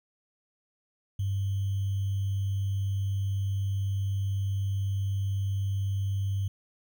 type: tone with sample-and-hold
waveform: sine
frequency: 98 Hz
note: G2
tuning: in tune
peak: -26 dBFS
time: 1.19-6.48 s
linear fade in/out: 5 ms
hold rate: 3150 Hz
effects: none